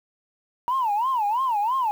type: tone with vibrato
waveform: sine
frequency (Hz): 932.3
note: A#5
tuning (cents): 0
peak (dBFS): -19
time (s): 0.68-1.91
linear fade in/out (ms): 0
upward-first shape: sine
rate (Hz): 3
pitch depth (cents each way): 240
effects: tanh soft clip ceiling -17 dBFS + 8-bit